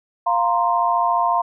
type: chord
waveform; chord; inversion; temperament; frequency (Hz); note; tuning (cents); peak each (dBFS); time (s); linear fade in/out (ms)
sine; F suspended fourth; none; equal; 698.5 / 932.3 / 1046.5; F5 / Bb5 / C6; 0 / 0 / 0; -20; 0.26-1.42; 10
effects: none